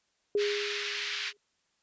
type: tone with exponential decay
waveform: sine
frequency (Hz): 411.4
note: G#4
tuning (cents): -16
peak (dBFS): -23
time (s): 0.35-1.37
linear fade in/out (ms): 2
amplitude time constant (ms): 220
type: band-pass noise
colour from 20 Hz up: pink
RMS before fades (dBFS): -35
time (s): 0.37-1.33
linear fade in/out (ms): 50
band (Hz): 1700 to 4800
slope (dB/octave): 24
effects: white hiss -74 dBFS RMS until 1.82 s + resampled to 16000 Hz